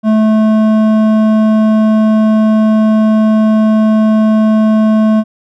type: tone with hard clipping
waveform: sine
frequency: 217.3 Hz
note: A3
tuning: 21 cents flat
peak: -8 dBFS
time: 0.03-5.24 s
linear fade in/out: 50 ms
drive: 10 dB
effects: none